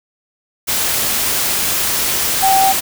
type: tone in noise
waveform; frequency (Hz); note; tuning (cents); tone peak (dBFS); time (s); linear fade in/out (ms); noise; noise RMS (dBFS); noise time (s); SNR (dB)
sine; 773; G5; -24; -10; 2.42-2.73; 20; white; -17; 0.67-2.81; +4
effects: none